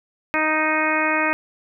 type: harmonic tone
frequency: 311.1 Hz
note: D#4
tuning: in tune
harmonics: 1 / 2 / 3 / 4 / 5 / 6 / 7 / 8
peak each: -26 / -26 / -26 / -26 / -26 / -26 / -26 / -26 dBFS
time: 0.34-1.33 s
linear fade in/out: 0 ms
effects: none